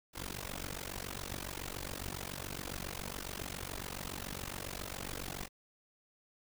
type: noise with amplitude modulation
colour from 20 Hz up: pink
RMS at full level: -38 dBFS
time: 0.13-5.49 s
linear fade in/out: 50 ms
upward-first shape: sine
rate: 47.2 Hz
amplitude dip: 100%
effects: none